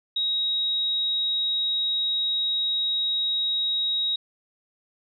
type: tone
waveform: sine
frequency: 3800 Hz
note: A#7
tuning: 33 cents sharp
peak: -22 dBFS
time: 0.16-4.16 s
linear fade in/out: 5 ms
effects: none